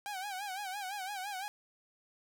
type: tone with vibrato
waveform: sawtooth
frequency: 784 Hz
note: G5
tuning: in tune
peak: -34 dBFS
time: 0.06-1.48 s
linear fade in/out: 0 ms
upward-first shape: sine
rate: 5.9 Hz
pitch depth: 110 cents each way
effects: none